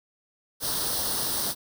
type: noise with comb filter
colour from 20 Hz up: white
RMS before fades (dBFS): -28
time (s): 0.6-1.55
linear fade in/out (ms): 50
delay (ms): 0.21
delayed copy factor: +0.75
effects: none